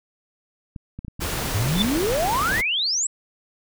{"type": "clicks", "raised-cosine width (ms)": 5, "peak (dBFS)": -21, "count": 8, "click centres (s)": [0.762, 0.99, 1.048, 1.082, 1.195, 1.237, 1.46, 1.849]}
{"type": "noise", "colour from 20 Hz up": "pink", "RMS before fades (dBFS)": -27, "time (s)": [1.2, 2.62], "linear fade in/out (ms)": 20}
{"type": "exponential sweep", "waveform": "sine", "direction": "up", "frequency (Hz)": [92.5, 7990], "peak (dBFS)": -20, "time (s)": [1.54, 3.07], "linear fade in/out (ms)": 5}
{"type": "tone with exponential growth", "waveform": "sine", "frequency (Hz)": 3520, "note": "A7", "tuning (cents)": 0, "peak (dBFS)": -15, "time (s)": [1.71, 1.82], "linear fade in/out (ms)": 1, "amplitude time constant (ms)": 23}
{"effects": []}